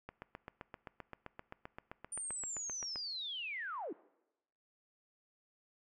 click train, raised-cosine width 0.5 ms, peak -30 dBFS, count 23, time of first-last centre 0.09-2.958 s, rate 7.67 Hz
sine linear sweep, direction down, 9240 to 261.6 Hz, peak -39 dBFS, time 2.12-3.93 s, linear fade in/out 5 ms
effects noise-tail reverb RT60 0.9 s tail -20 dB re dry

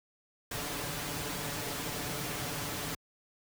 pink noise with comb filter, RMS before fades -36 dBFS, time 0.51-2.95 s, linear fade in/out 5 ms, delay 6.9 ms, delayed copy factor +0.6, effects high-pass 60 Hz 12 dB/octave

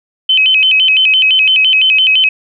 sine tone with vibrato, 2794 Hz, F7, in tune, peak -6 dBFS, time 0.29-2.29 s, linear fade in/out 5 ms, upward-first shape square, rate 5.9 Hz, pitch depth 160 cents each way, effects none

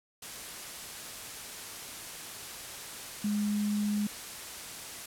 sine tone in noise, 207.7 Hz, G#3, in tune, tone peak -27 dBFS, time 3.24-4.07 s, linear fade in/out 5 ms, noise white, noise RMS -42 dBFS, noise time 0.22-5.06 s, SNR +12 dB, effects low-pass 12000 Hz 12 dB/octave

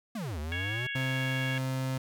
square exponential two-way sweep, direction down then up, 246.9 to 72.2 to 128.7 Hz, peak -34 dBFS, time 0.15-0.87 s, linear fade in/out 5 ms, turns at 0.39 s
harmonic tone, 554.4 Hz, C#5, in tune, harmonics 3 / 4 / 5 / 6, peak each -36 / -38 / -40 / -42 dBFS, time 0.52-1.58 s, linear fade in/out 0 ms
35% pulse tone, 131.3 Hz, C3, 6 cents sharp, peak -28 dBFS, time 0.95-1.98 s, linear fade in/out 5 ms
effects none

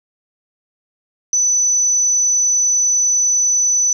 sine tone, 5990 Hz, F#8, 20 cents sharp, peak -12 dBFS, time 1.33-3.93 s, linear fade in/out 2 ms, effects 8-bit

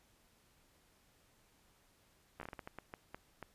slowing click train, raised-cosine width 0.5 ms, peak -30 dBFS, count 12, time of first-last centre 2.4-3.427 s, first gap 13 ms, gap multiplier 1.36, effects pink hiss -70 dBFS RMS until 3.54 s + resampled to 32000 Hz

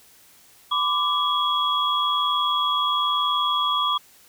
sine tone cluster, 1009 / 1170 / 3329 Hz, B5 / D6 / G#7, +37 / -7 / +3 cents, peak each -27 / -22 / -24 dBFS, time 0.71-3.98 s, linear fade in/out 10 ms, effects white hiss -53 dBFS RMS until 4.28 s

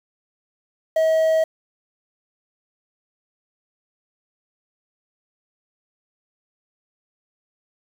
triangle tone with quantisation, 640 Hz, D#5, 49 cents sharp, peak -13 dBFS, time 0.96-1.44 s, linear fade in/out 5 ms, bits 7, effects none

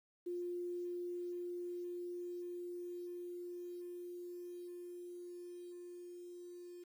sine tone with level ramp, 352.7 Hz, F4, 17 cents sharp, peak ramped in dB -38 to -49 dBFS, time 0.26-6.84 s, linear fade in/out 10 ms, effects 11-bit

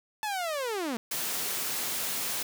sawtooth linear sweep, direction down, 877 to 215.5 Hz, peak -26 dBFS, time 0.23-0.97 s, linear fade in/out 0 ms
white high-pass noise, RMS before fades -32 dBFS, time 1.11-2.43 s, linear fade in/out 5 ms, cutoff 130 Hz, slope 12 dB/octave
effects none

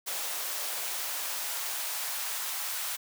white noise with high-pass filter sweep, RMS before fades -34 dBFS, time 0.06-2.97 s, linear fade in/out 20 ms, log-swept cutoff 540 to 940 Hz, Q 1.1, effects none

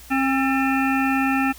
harmonic tone with a mistuned harmonic, 268.2 Hz, C4, 43 cents sharp, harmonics 1 / 3 / 5 / 7 / 9 / 10, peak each -20 / -25 / -27 / -28 / -30 / -30 dBFS, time 0.1-1.53 s, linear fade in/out 20 ms, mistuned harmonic 7, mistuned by -84 cents, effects added 60 Hz sine -45 dBFS peak until 1.58 s + white hiss -45 dBFS RMS until 1.58 s

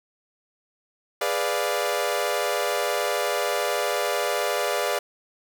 sawtooth chord, G# diminished seventh, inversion none, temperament equal, 415.3 / 493.9 / 587.3 / 698.5 Hz, G#4 / B4 / D5 / F5, 0 / 0 / 0 / 0 cents, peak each -26 / -25 / -23 / -26 dBFS, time 1.21-4.99 s, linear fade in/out 5 ms, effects 7-bit

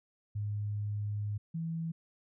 sine tone pair in turn, 103.83 / 164.32 Hz, G#2 / E3, 0 / -5 cents, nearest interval minor sixth, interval 795 cents, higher second, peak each -32 / -33 dBFS, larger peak first, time 0.35-1.38 / 1.54-1.92 s, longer first, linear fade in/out 10 ms, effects none

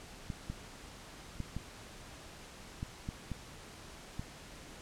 clicks, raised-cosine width 5 ms, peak -25 dBFS, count 8, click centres 0.302 / 0.5 / 1.403 / 1.566 / 2.829 / 3.089 / 3.317 / 4.195 s, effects pink hiss -51 dBFS RMS until 4.81 s + low-pass 9000 Hz 12 dB/octave

